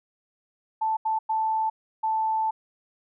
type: tone bursts at uneven times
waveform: sine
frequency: 880 Hz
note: A5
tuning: in tune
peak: -22 dBFS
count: 4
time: 0.81-0.97 / 1.05-1.19 / 1.29-1.7 / 2.03-2.51 s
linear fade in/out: 10 ms
effects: none